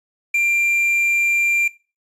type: tone with quantisation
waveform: triangle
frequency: 2376 Hz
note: D7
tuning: 20 cents sharp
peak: -13 dBFS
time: 0.34-1.68 s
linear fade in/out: 5 ms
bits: 7
effects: noise-tail reverb RT60 0.3 s tail -19 dB re dry + resampled to 32000 Hz